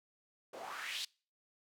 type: noise with band-pass filter sweep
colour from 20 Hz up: white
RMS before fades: -43 dBFS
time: 0.53-1.05 s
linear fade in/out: 5 ms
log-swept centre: 480 to 4300 Hz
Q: 3.2
effects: noise-tail reverb RT60 0.4 s tail -26 dB re dry